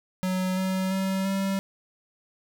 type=tone with pitch steps; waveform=square; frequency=185.4 / 188.31 / 191.27 / 194.28 Hz; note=F#3 / F#3 / G3 / G3; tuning=+4 / +31 / -42 / -15 cents; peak=-25 dBFS; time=0.23-1.59 s; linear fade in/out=0 ms; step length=340 ms; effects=none